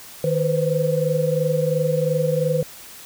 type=tone cluster; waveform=sine; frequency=155.9 / 494.1 / 517 Hz; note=D#3 / B4 / C5; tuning=+4 / +1 / -21 cents; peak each=-22 dBFS; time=0.24-2.63 s; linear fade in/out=2 ms; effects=white hiss -41 dBFS RMS until 3.05 s